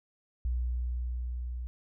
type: tone with level ramp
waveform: sine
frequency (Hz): 61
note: B1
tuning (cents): -21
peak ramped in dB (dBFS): -27 to -34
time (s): 0.45-1.67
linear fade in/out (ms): 0
effects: none